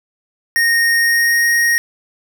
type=tone with pitch glide; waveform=square; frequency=1855 to 1870.1 Hz; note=A#6 to A#6; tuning=-9 to +5 cents; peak=-12 dBFS; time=0.56-1.78 s; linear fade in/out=0 ms; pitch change=+14 cents; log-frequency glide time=0.97-1.51 s; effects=none